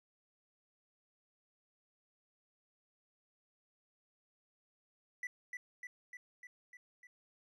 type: tone with echo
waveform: triangle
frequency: 1975.5 Hz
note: B6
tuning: in tune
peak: -36 dBFS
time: 5.23-5.27 s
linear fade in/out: 2 ms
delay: 300 ms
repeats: 6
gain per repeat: -3 dB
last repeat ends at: 7.07 s
effects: resampled to 32000 Hz